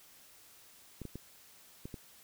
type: clicks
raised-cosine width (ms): 3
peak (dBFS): -29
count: 5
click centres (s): 1.017 / 1.053 / 1.156 / 1.855 / 1.942
effects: white hiss -59 dBFS RMS until 2.23 s